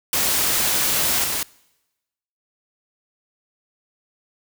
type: noise with level steps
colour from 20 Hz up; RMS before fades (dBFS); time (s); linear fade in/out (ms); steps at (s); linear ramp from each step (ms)
white; -20 / -24; 0.13-1.43; 2; 1.24; 2
effects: noise-tail reverb RT60 1.0 s tail -24 dB re dry